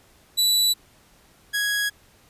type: tone pair in turn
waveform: sawtooth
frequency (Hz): 3951 / 1661.2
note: B7 / G#6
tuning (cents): 0 / 0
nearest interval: octave + minor third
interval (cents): 1500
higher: first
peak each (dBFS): -14 / -18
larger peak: first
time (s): 0.37-0.74 / 1.53-1.9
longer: neither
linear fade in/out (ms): 20
effects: pink hiss -56 dBFS RMS until 2.29 s + resampled to 32000 Hz